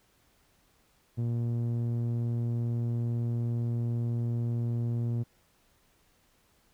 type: tone with low-pass filter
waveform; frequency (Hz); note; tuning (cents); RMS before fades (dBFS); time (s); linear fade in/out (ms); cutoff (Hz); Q
sawtooth; 117.8; A#2; +19; -30; 1.17-5.24; 20; 250; 0.52
effects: pink hiss -67 dBFS RMS until 6.73 s